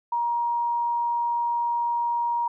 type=tone; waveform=sine; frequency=946 Hz; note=A#5; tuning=25 cents sharp; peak=-22 dBFS; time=0.12-2.48 s; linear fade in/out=5 ms; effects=none